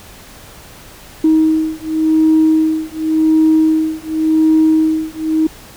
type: beating tone pair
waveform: sine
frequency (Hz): 315.4 / 316.3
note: D#4 / D#4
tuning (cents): +24 / +29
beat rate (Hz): 0.9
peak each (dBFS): -12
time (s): 1.24-5.47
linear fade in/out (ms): 5
effects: tanh soft clip ceiling -3 dBFS + pink hiss -38 dBFS RMS until 5.76 s